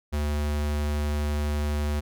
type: tone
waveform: square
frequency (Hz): 74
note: D2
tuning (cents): +14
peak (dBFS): -25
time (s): 0.12-2.01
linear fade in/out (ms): 20
effects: none